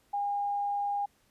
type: tone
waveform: sine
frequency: 811 Hz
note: G#5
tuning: 41 cents flat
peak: -28 dBFS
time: 0.13-1.06 s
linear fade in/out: 10 ms
effects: pink hiss -68 dBFS RMS until 1.3 s + resampled to 32000 Hz